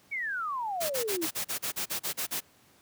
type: exponential sweep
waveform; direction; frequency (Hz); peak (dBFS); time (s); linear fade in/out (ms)
sine; down; 2300 to 305.4; -30; 0.11-1.27; 20
type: noise bursts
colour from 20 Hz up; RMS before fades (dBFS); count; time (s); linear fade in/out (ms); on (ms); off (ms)
white; -32; 12; 0.8-2.407; 20; 100; 37
effects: pink hiss -61 dBFS RMS until 2.81 s + high-pass 100 Hz 12 dB/octave